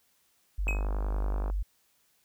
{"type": "tone", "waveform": "sine", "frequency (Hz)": 48.59, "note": "G1", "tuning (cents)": -15, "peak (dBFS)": -27, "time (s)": [0.58, 1.63], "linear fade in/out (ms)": 10}
{"type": "click train", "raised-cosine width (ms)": 1, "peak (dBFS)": -24, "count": 43, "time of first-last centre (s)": [0.67, 1.5], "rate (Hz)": 50.6}
{"type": "tone with exponential decay", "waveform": "triangle", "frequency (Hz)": 2543, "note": "D#7", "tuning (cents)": 37, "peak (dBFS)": -24, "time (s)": [0.68, 0.87], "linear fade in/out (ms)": 1, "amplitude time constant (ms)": 40}
{"effects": ["white hiss -69 dBFS RMS until 2.24 s"]}